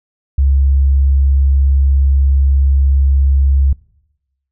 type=tone; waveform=sine; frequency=68.4 Hz; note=C#2; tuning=23 cents flat; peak=-8 dBFS; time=0.38-3.73 s; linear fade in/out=5 ms; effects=noise-tail reverb RT60 0.9 s tail -22 dB re dry